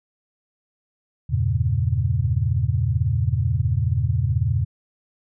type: chord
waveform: sine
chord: E diminished seventh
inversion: none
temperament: equal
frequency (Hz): 82.41 / 98 / 116.54 / 138.59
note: E2 / G2 / Bb2 / Db3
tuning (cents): 0 / 0 / 0 / 0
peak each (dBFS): -24 / -24 / -22 / -25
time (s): 1.29-4.65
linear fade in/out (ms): 20
effects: none